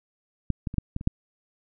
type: clicks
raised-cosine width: 5 ms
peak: -11 / -16 / -22 / -10 / -16 / -24 / -8 dBFS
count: 7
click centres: 0.503 / 0.672 / 0.741 / 0.783 / 0.964 / 1.011 / 1.074 s
effects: none